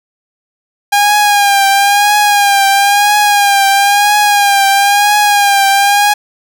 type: tone with vibrato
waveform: sawtooth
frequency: 810 Hz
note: G#5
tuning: 43 cents flat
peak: -3 dBFS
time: 0.92-6.14 s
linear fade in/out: 10 ms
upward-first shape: triangle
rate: 1 Hz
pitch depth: 55 cents each way
effects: none